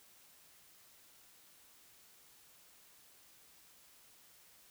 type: silence
effects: white hiss -63 dBFS RMS until 4.7 s